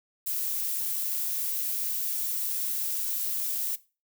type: noise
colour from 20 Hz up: violet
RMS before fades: -30 dBFS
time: 0.26-3.76 s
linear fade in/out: 10 ms
effects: noise-tail reverb RT60 0.3 s tail -18 dB re dry